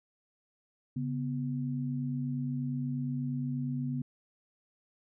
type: tone pair together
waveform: sine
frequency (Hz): 139.47 / 247.9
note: C#3 / B3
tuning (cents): +11 / +7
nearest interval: minor seventh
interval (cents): 996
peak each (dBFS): -33 / -34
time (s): 0.96-4.02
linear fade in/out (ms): 5
effects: none